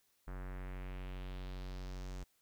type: tone with low-pass filter sweep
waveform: square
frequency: 46.25 Hz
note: F#1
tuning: in tune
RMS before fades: -44 dBFS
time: 0.27-2.24 s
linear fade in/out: 10 ms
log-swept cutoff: 1500 to 7200 Hz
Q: 2
effects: white hiss -75 dBFS RMS until 2.41 s